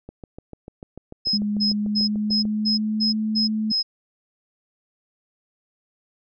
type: click train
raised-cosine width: 2 ms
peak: -24 dBFS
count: 17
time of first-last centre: 0.09-2.453 s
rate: 6.77 Hz
type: tone bursts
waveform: sine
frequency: 5120 Hz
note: D#8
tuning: 49 cents sharp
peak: -19 dBFS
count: 8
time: 1.25-3.83 s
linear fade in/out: 20 ms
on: 130 ms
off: 220 ms
type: tone with pitch glide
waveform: sine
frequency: 207.7 to 216.6 Hz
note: G#3 to A3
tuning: 0 to -27 cents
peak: -21 dBFS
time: 1.33-3.72 s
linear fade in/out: 5 ms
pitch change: +73 cents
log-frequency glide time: 1.65-3.15 s
effects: none